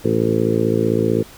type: harmonic tone with a mistuned harmonic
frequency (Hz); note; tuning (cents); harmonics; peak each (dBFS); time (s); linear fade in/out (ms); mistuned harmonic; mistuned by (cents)
55.7; A1; +22; 2 / 3 / 4 / 5 / 6 / 7 / 8 / 9; -23 / -25 / -22 / -26 / -22 / -22 / -21 / -27; 0.04-1.23; 10; 9; +19
effects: pink hiss -42 dBFS RMS until 1.37 s